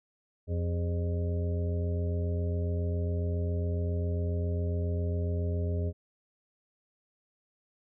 harmonic tone with a mistuned harmonic, 87.31 Hz, F2, in tune, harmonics 1 / 2 / 3 / 5 / 6 / 7, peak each -28 / -39 / -42 / -39 / -46 / -43 dBFS, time 0.47-5.93 s, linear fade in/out 50 ms, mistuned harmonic 5, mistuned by -110 cents, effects none

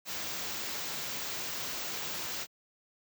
white band-stop noise, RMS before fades -37 dBFS, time 0.05-2.47 s, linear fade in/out 50 ms, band 7500 to 15000 Hz, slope 48 dB/octave, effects high-pass 80 Hz 12 dB/octave

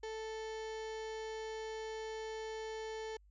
35% pulse tone, 440 Hz, A4, in tune, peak -39 dBFS, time 0.03-3.17 s, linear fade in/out 5 ms, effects added 50 Hz sine -61 dBFS peak until 3.3 s + resampled to 16000 Hz

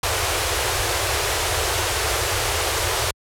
pink band-stop noise, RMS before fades -21 dBFS, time 0.03-3.11 s, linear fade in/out 5 ms, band 110 to 360 Hz, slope 48 dB/octave, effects high-pass 60 Hz 12 dB/octave + low-pass 12000 Hz 12 dB/octave

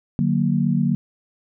sine chord, D augmented, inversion none, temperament equal with one note detuned, 149.49 / 185 / 233.1 Hz, D3 / F#3 / A#3, +31 / 0 / 0 cents, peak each -21 dBFS, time 0.19-0.95 s, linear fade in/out 0 ms, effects none

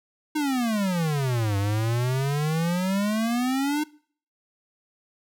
square exponential two-way sweep, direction down then up, 311.1 to 98 to 306.3 Hz, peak -23 dBFS, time 0.35-3.84 s, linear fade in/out 10 ms, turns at 1.57 s, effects noise-tail reverb RT60 0.5 s tail -22 dB re dry

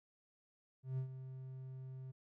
triangle tone with ADSR envelope, 130.81 Hz, C3, in tune, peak -33 dBFS, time 0.83-2.12 s, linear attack 150 ms, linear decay 94 ms, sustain -11 dB, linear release 16 ms, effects none

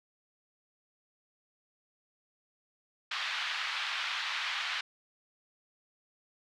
white band-pass noise, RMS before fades -35 dBFS, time 3.11-4.81 s, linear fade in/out 5 ms, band 1000 to 3700 Hz, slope 24 dB/octave, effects none

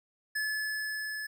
square tone with level ramp, 1721 Hz, A6, 39 cents flat, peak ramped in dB -30 to -36 dBFS, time 0.35-1.27 s, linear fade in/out 10 ms, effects none

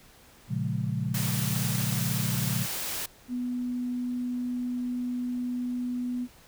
sine chord, Bb minor seventh, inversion none, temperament equal, 116.54 / 138.59 / 174.61 / 207.7 Hz, Bb2 / Db3 / F3 / Ab3, 0 / 0 / 0 / 0 cents, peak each -31 / -31 / -33 / -35 dBFS, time 0.48-2.67 s, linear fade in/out 50 ms
white noise, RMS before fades -33 dBFS, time 1.14-3.06 s, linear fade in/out 5 ms
sine tone, 246.9 Hz, B3, in tune, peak -28 dBFS, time 3.28-6.28 s, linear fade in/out 50 ms
effects pink hiss -55 dBFS RMS until 6.47 s

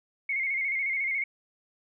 sine tone with vibrato, 2160 Hz, C#7, 45 cents flat, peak -26 dBFS, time 0.29-1.24 s, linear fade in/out 5 ms, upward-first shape square, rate 14 Hz, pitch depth 45 cents each way, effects none

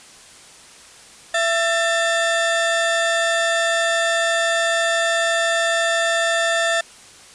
35% pulse tone pair together, 669 / 1786 Hz, E5 / A6, +25 / +25 cents, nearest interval octave + perfect fourth, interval 1700 cents, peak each -18 dBFS, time 1.34-6.81 s, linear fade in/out 5 ms, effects white hiss -44 dBFS RMS until 7.34 s + resampled to 22050 Hz

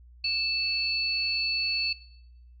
sine tone pair together, 2637 / 4435 Hz, E7 / C#8, 0 / 0 cents, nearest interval major sixth, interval 900 cents, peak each -30 / -26 dBFS, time 0.24-1.93 s, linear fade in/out 5 ms, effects noise-tail reverb RT60 0.9 s tail -21 dB re dry + added 60 Hz sine -49 dBFS peak until 2.6 s

